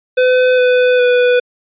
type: tone with pitch steps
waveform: square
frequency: 506 / 499.6 / 493.3 Hz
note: B4 / B4 / B4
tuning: +42 / +20 / -2 cents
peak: -9 dBFS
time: 0.17-1.4 s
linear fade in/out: 10 ms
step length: 410 ms
effects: resampled to 8000 Hz